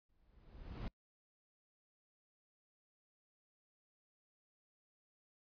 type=noise with exponential growth; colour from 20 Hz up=brown; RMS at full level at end=-39 dBFS; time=0.09-0.88 s; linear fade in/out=2 ms; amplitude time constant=170 ms; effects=noise-tail reverb RT60 0.1 s tail -26 dB re dry + resampled to 11025 Hz